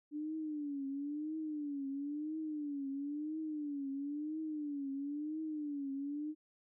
sine tone with vibrato, 293.7 Hz, D4, in tune, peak -37 dBFS, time 0.11-6.35 s, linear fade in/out 50 ms, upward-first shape triangle, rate 0.99 Hz, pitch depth 140 cents each way, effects none

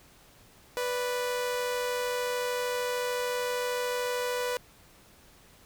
sawtooth tone pair together, 493 / 586.3 Hz, B4 / D5, -3 / -3 cents, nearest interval minor third, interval 300 cents, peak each -25 / -35 dBFS, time 0.77-4.57 s, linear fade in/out 0 ms, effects pink hiss -57 dBFS RMS until 5.65 s

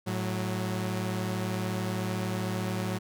sawtooth tone pair together, 108.9 / 184.42 Hz, A2 / F#3, -17 / -5 cents, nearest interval major sixth, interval 912 cents, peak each -28 / -28 dBFS, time 0.06-2.99 s, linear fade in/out 20 ms, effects none

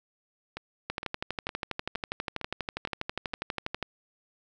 two click trains, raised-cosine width 0.3 ms, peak -20 / -15 dBFS, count 7 / 37, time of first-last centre 0.57-3.335 / 0.9-3.827 s, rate 2.17 / 12.3 Hz, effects none

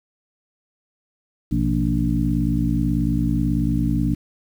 harmonic tone with a mistuned harmonic, 58.27 Hz, A#1, in tune, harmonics 1 / 2 / 3 / 4 / 5, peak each -24 / -24 / -24 / -24 / -24 dBFS, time 1.51-4.15 s, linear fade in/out 10 ms, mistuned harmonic 2, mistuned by +120 cents, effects 8-bit

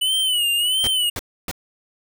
square tone with vibrato, 2960 Hz, F#7, in tune, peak -18 dBFS, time 0.01-1.1 s, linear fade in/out 10 ms, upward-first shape sine, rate 1.5 Hz, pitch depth 100 cents each way
pink noise bursts, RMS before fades -27 dBFS, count 3, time 0.84-1.513 s, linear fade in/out 0 ms, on 31 ms, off 290 ms
effects none

